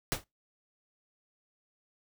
pink noise with exponential decay, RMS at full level -26 dBFS, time 0.12-0.24 s, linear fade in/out 0 ms, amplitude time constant 26 ms, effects noise-tail reverb RT60 0.2 s tail -23 dB re dry

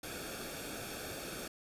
pink noise with comb filter, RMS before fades -43 dBFS, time 0.03-1.48 s, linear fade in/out 5 ms, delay 1 ms, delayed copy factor -0.7, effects resampled to 32000 Hz

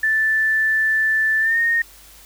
sine tone with pitch glide, 1760 to 1848.6 Hz, A6 to A#6, 0 to -15 cents, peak -15 dBFS, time 0.03-1.82 s, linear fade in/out 5 ms, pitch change +85 cents, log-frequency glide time 1.4-1.59 s, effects added 50 Hz sine -50 dBFS peak until 2.25 s + white hiss -46 dBFS RMS until 2.25 s

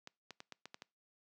clicks, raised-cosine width 0.2 ms, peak -30 dBFS, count 7, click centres 0.074 / 0.307 / 0.404 / 0.523 / 0.656 / 0.744 / 0.821 s, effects noise-tail reverb RT60 0.3 s tail -25 dB re dry + high-pass 150 Hz 12 dB/octave

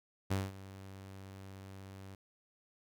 sawtooth tone with ADSR envelope, 96.6 Hz, G2, 25 cents flat, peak -26 dBFS, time 0.3-2.15 s, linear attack 15 ms, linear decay 200 ms, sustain -18 dB, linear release 3 ms, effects none

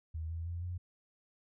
sine tone with pitch steps, 80 / 82.87 / 85.84 / 88.92 Hz, D#2 / E2 / F2 / F2, +49 / +10 / -29 / +32 cents, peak -36 dBFS, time 0.14-0.78 s, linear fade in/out 10 ms, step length 160 ms, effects none

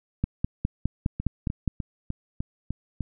two click trains, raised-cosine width 5 ms, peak -17 / -11 dBFS, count 7 / 8, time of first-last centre 1.2-3.007 / 0.24-1.677 s, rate 3.32 / 4.87 Hz, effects none

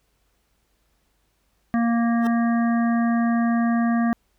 harmonic tone, 233.1 Hz, A#3, in tune, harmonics 1 / 3 / 5 / 7 / 8, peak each -18 / -28 / -32 / -35 / -36 dBFS, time 1.74-4.13 s, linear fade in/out 0 ms
20% pulse tone with exponential growth, 450 Hz, A4, 39 cents sharp, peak -24 dBFS, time 2.19-2.27 s, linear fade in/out 0 ms, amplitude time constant 17 ms
effects added 50 Hz sine -69 dBFS peak until 4.38 s + pink hiss -69 dBFS RMS until 4.38 s

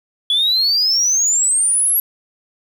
sine exponential sweep, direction up, 3375 to 11670 Hz, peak -11 dBFS, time 0.3-2 s, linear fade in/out 2 ms, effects tanh soft clip ceiling -10 dBFS + 7-bit

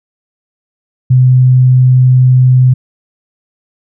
sine tone, 127.7 Hz, C3, 42 cents flat, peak -3 dBFS, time 1.1-2.74 s, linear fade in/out 10 ms, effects none

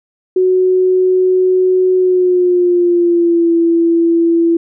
sine tone with pitch glide, 370 to 335.4 Hz, F#4 to E4, 0 to +30 cents, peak -8 dBFS, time 0.36-4.57 s, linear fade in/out 5 ms, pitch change -170 cents, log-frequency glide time 1.96-3.53 s, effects none

